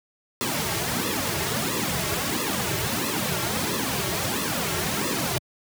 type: noise with flanger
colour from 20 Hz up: pink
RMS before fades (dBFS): -26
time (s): 0.41-5.38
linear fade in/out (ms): 0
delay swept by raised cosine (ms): 1.3 to 4.1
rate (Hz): 1.5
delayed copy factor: -0.95
effects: high-pass 100 Hz 12 dB/octave